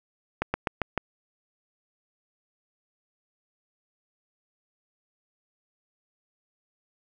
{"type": "slowing click train", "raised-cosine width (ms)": 0.5, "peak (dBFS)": -10, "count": 5, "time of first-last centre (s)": [0.42, 0.977], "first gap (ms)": 120, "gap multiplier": 1.1, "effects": []}